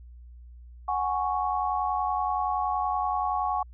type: chord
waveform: sine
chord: F# suspended second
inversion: none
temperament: equal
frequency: 740 / 830.6 / 1108.7 Hz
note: F#5 / G#5 / C#6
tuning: 0 / 0 / 0 cents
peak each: -29 dBFS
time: 0.88-3.63 s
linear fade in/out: 5 ms
effects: added 60 Hz sine -44 dBFS peak until 3.73 s